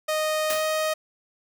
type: tone with pitch glide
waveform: sawtooth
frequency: 620 to 625 Hz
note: D#5 to D#5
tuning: -6 to +8 cents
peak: -19 dBFS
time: 0.08-0.94 s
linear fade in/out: 10 ms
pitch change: +14 cents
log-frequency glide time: 0.47-0.63 s
type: noise with exponential decay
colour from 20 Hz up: white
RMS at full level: -28 dBFS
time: 0.5-0.76 s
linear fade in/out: 0 ms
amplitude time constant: 55 ms
effects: none